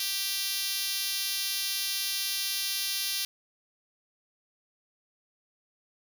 5% pulse tone with high-pass filter, 392 Hz, G4, in tune, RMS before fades -31 dBFS, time 0-3.25 s, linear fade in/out 2 ms, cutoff 4400 Hz, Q 0.78, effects none

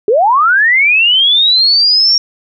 sine linear sweep, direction up, 387.9 to 5588 Hz, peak -6 dBFS, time 0.08-2.18 s, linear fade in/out 2 ms, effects none

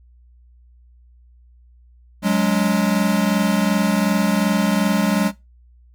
square chord, F# suspended second, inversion none, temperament equal with one note detuned, 185 / 207.7 / 283.3 Hz, F#3 / G#3 / C#4, 0 / 0 / +38 cents, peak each -20 / -19 / -25 dBFS, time 2.22-5.32 s, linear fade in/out 50 ms, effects noise-tail reverb RT60 0.2 s tail -18 dB re dry + added 60 Hz sine -47 dBFS peak until 5.94 s

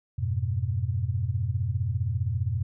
sine chord, F diminished, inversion none, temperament equal with one note detuned, 88.63 / 103.83 / 123.47 Hz, F2 / Ab2 / Cb3, +26 / 0 / 0 cents, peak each -29 dBFS, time 0.18-2.63 s, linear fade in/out 10 ms, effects none

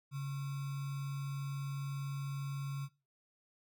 sine tone with sample-and-hold, 139 Hz, C#3, 5 cents sharp, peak -36 dBFS, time 0.11-2.89 s, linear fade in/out 50 ms, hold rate 1225 Hz, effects noise-tail reverb RT60 0.3 s tail -21 dB re dry

